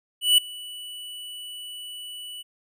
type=tone with ADSR envelope; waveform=square; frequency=2960 Hz; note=F#7; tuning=in tune; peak=-13 dBFS; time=0.21-2.43 s; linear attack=170 ms; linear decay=4 ms; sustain=-23 dB; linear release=20 ms; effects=none